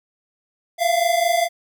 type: tone pair together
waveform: square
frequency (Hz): 674 / 698.7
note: E5 / F5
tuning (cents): +38 / +1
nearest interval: minor second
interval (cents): 63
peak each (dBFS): -20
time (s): 0.78-1.49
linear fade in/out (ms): 50
effects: none